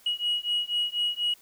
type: beating tone pair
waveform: sine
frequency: 2902 / 2906.1 Hz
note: F#7 / F#7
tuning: -34 / -32 cents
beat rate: 4.1 Hz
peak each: -27 dBFS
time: 0.06-1.34 s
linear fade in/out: 5 ms
effects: tanh soft clip ceiling -20 dBFS + white hiss -57 dBFS RMS until 1.41 s